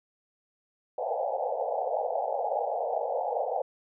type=band-pass noise; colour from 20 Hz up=white; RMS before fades=-30 dBFS; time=0.98-3.62 s; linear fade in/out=5 ms; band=470 to 840 Hz; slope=96 dB/octave; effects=none